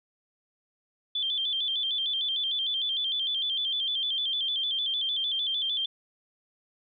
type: tone with vibrato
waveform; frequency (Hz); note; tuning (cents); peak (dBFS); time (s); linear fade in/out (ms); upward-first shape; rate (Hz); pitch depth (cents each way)
sine; 3317; G#7; -3; -26; 1.15-5.86; 5; square; 6.6; 80
effects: none